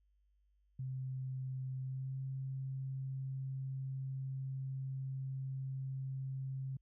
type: tone with pitch glide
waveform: sine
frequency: 130.7 to 133.37 Hz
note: C3 to C3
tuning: -1 to +34 cents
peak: -38 dBFS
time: 0.79-6.77 s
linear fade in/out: 5 ms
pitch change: +35 cents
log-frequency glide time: 1.81-2.18 s
effects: added 50 Hz sine -70 dBFS peak until 6.81 s